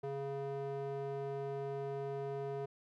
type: tone with band-pass filter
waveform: square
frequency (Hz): 138.59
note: C#3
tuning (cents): 0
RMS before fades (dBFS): -40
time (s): 0.03-2.66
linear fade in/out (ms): 10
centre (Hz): 500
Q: 2
effects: none